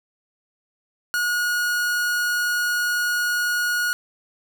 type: tone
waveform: 45% pulse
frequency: 1446 Hz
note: F#6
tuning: 40 cents flat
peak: -20 dBFS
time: 1.14-3.93 s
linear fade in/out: 0 ms
effects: none